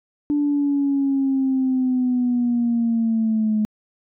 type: linear sweep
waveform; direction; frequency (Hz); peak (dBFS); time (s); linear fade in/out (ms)
sine; down; 293.7 to 212.5; -16; 0.3-3.65; 0
effects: tanh soft clip ceiling -12 dBFS